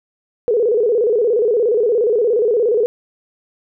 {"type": "tone with vibrato", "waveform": "sine", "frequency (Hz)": 452, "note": "A4", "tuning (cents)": 47, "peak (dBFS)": -12, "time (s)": [0.48, 2.86], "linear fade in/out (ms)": 0, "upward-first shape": "square", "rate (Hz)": 17, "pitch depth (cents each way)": 120, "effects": []}